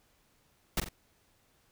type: noise with echo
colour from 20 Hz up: pink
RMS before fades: -29 dBFS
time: 0.77-0.8 s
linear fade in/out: 2 ms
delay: 44 ms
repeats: 2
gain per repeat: -7 dB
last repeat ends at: 0.888 s
effects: pink hiss -69 dBFS RMS until 1.71 s